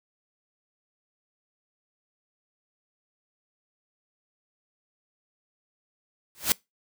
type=noise with exponential growth; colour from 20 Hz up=white; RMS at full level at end=-18 dBFS; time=6.35-6.52 s; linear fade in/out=0 ms; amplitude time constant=35 ms; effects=noise-tail reverb RT60 0.2 s tail -24 dB re dry